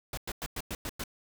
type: noise bursts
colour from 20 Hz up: pink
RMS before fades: -36 dBFS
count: 7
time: 0.13-1.038 s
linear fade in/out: 2 ms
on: 44 ms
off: 100 ms
effects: none